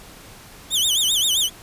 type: tone with vibrato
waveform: sawtooth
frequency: 3322 Hz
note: G#7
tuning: in tune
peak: -14 dBFS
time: 0.7-1.5 s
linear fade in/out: 50 ms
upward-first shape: sine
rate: 7.6 Hz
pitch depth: 200 cents each way
effects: pink hiss -43 dBFS RMS until 1.62 s + resampled to 32000 Hz